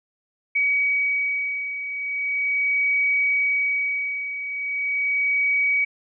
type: beating tone pair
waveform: sine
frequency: 2265 / 2265.39 Hz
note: C#7 / C#7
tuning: +37 / +37 cents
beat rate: 0.39 Hz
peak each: -27 / -21 dBFS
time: 0.55-5.85 s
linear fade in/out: 10 ms
effects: none